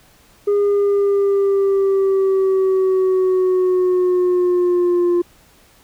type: exponential sweep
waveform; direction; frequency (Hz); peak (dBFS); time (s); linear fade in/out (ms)
sine; down; 408.9 to 349.2; -10; 0.47-5.22; 10
effects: tanh soft clip ceiling -12 dBFS + pink hiss -51 dBFS RMS until 5.83 s